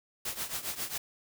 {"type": "noise with tremolo", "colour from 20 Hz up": "white", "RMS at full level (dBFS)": -33, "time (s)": [0.25, 0.98], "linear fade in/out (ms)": 5, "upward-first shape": "triangle", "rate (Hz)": 7.4, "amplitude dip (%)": 85, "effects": []}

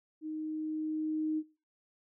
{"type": "tone with level ramp", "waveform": "sine", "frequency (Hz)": 311.1, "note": "D#4", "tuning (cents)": 0, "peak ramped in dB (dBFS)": [-36, -29], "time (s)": [0.21, 1.43], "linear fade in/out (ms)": 50, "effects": ["noise-tail reverb RT60 0.3 s tail -18 dB re dry"]}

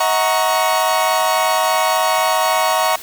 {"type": "chord", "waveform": "40% pulse", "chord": "D# minor seventh", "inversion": "none", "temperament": "equal with one note detuned", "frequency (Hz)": [636.4, 740, 932.3, 1108.7], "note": ["D#5", "F#5", "A#5", "C#6"], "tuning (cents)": [39, 0, 0, 0], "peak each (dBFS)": -19, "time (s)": [0, 2.96], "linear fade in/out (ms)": 5, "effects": ["white hiss -34 dBFS RMS until 3.02 s"]}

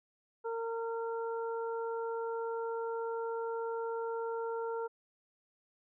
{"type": "harmonic tone", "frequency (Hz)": 458.3, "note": "A#4", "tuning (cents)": -29, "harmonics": [1, 2, 3], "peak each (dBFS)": [-35, -41, -45], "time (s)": [0.44, 4.88], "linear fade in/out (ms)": 20, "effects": []}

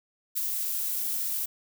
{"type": "noise with ADSR envelope", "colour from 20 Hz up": "violet", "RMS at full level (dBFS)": -26, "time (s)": [0.35, 1.46], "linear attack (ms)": 27, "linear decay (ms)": 4, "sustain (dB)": -4, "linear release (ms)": 10, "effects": []}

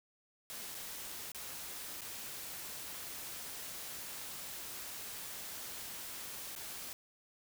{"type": "noise with dropouts", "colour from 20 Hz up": "white", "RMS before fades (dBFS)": -45, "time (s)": [0.5, 6.93], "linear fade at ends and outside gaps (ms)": 0, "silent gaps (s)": [[0.745, 0.75], [1.318, 1.347], [2.009, 2.017], [6.552, 6.562]], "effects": []}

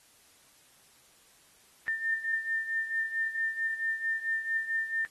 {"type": "beating tone pair", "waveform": "sine", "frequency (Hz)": [1800, 1804.5], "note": ["A6", "A6"], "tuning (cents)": [39, 43], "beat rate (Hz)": 4.5, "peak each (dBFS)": [-30, -35], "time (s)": [1.88, 5.05], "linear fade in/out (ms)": 0, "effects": ["white hiss -61 dBFS RMS until 5.1 s", "AAC 32 kbps"]}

